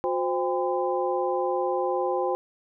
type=tone cluster; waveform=sine; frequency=362.3 / 520 / 801 / 1017 Hz; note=F#4 / C5 / G5 / C6; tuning=-36 / -11 / +37 / -50 cents; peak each=-28 / -27 / -29 / -33 dBFS; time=0.04-2.35 s; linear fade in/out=0 ms; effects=none